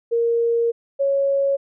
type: tone pair in turn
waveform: sine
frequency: 466.2 / 553.5 Hz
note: A#4 / C#5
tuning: 0 / -3 cents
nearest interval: minor third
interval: 297 cents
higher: second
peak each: -16 dBFS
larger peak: neither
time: 0.11-0.72 / 0.99-1.57 s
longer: first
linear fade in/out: 20 ms
effects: none